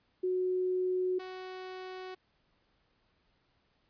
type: tone pair in turn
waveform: sine / sawtooth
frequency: 367.6 / 371.7 Hz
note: F#4 / F#4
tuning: -11 / +8 cents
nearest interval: unison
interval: 19 cents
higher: second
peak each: -28 / -37 dBFS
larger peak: first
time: 0.23-1.19 / 1.19-2.15 s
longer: neither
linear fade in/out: 10 ms
effects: pink hiss -73 dBFS RMS until 3.89 s + resampled to 11025 Hz